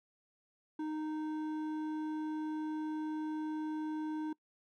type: tone with hard clipping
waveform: sine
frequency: 309.3 Hz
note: D#4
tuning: 10 cents flat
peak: -37 dBFS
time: 0.79-4.33 s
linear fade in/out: 5 ms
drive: 8 dB
effects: noise-tail reverb RT60 0.1 s tail -24 dB re dry